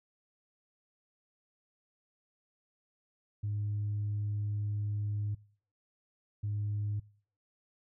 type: tone bursts at uneven times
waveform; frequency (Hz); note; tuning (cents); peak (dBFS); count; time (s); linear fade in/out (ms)
sine; 103.8; G#2; 0; -30; 2; 3.43-5.35 / 6.43-7; 10
effects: noise-tail reverb RT60 0.5 s tail -23 dB re dry + tanh soft clip ceiling -28 dBFS